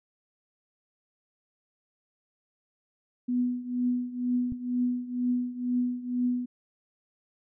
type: tone with tremolo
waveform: sine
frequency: 246.9 Hz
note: B3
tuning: in tune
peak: -22 dBFS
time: 3.28-6.46 s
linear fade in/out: 10 ms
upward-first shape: triangle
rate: 2.1 Hz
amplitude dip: 85%
type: click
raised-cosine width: 5 ms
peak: -24 dBFS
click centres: 4.522 s
effects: none